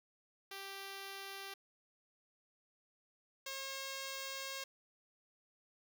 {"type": "tone pair in turn", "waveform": "5% pulse", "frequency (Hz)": [392, 540.3], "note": ["G4", "C#5"], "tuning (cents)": [0, -44], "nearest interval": "tritone", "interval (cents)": 556, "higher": "second", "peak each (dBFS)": [-34, -30], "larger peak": "second", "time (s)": [[0.51, 1.54], [3.46, 4.64]], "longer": "second", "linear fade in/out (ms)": 5, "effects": []}